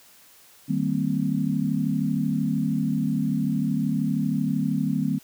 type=chord; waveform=sine; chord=C minor seventh; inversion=first; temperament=equal with one note detuned; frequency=155.56 / 196 / 228.7 / 261.6 Hz; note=Eb3 / G3 / Bb3 / C4; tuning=0 / 0 / -33 / 0 cents; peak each=-27 dBFS; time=0.68-5.19 s; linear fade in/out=20 ms; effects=white hiss -53 dBFS RMS until 5.23 s + high-pass 60 Hz 12 dB/octave